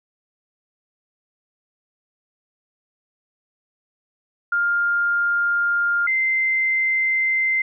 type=tone pair in turn; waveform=sine; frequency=1404 / 2078 Hz; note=F6 / C7; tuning=+9 / -12 cents; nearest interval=perfect fifth; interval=679 cents; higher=second; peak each=-17 dBFS; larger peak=neither; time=4.52-6.07 / 6.07-7.62 s; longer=neither; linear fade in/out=5 ms; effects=none